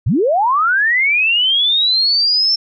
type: linear sweep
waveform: sine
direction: up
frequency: 78.1 to 5400 Hz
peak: -11 dBFS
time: 0.06-2.56 s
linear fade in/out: 10 ms
effects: none